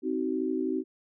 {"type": "chord", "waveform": "sine", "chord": "C diminished", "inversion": "none", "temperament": "just", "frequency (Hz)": [261.6, 314, 376.7], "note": ["C4", "Eb4", "Gb4"], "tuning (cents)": [0, 16, 31], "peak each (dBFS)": -31, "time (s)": [0.02, 0.84], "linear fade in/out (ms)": 50, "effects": []}